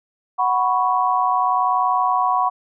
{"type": "chord", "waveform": "sine", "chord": "F# suspended fourth", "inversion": "none", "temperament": "equal", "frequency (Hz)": [740, 987.8, 1108.7], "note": ["F#5", "B5", "C#6"], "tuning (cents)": [0, 0, 0], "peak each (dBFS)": -20, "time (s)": [0.38, 2.5], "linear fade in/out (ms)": 20, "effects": []}